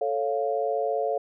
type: chord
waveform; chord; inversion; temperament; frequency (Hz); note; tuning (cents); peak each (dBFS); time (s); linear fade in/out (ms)
sine; A augmented; none; equal; 440 / 554.4 / 698.5; A4 / C#5 / E#5; 0 / 0 / 0; -28; 0.01-1.18; 5
effects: none